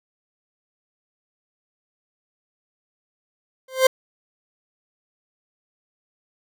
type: tone with exponential growth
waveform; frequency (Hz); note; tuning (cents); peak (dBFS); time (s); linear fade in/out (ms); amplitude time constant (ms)
40% pulse; 522; C5; -4; -7; 3.68-3.87; 5; 41
effects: none